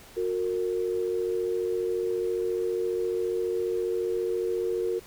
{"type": "tone pair together", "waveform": "sine", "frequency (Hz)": [364.1, 458.7], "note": ["F#4", "A#4"], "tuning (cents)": [-28, -28], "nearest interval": "major third", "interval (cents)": 400, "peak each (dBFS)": -28, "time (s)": [0.16, 5], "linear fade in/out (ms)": 20, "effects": ["pink hiss -50 dBFS RMS until 5.06 s"]}